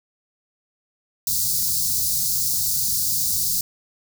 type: band-stop noise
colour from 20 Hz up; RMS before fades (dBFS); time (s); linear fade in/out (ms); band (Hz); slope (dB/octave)
white; -22; 1.27-3.61; 2; 190 to 4300; 48
effects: none